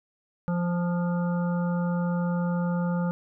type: harmonic tone with a mistuned harmonic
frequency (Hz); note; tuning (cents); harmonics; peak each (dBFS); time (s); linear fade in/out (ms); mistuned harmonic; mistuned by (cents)
174.61; F3; 0; 1 / 3 / 5 / 7 / 8; -24 / -34 / -38 / -41 / -42; 0.48-3.11; 0; 8; +19
effects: none